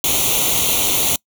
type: noise with comb filter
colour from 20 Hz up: white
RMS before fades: -17 dBFS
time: 0.04-1.16 s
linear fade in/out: 2 ms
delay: 0.3 ms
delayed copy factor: +0.85
effects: noise-tail reverb RT60 0.1 s tail -25 dB re dry